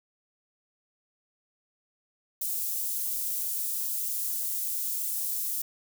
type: high-pass noise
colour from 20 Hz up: white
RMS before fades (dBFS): -31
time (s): 2.41-5.62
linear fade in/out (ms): 5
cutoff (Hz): 9600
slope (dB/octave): 12
effects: none